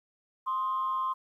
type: tone pair together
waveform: sine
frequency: 1050.3 / 1249 Hz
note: C6 / D#6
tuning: +6 / +6 cents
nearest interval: minor third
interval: 300 cents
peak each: -27 / -36 dBFS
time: 0.46-1.14 s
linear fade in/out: 20 ms
effects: tanh soft clip ceiling -22 dBFS + 11-bit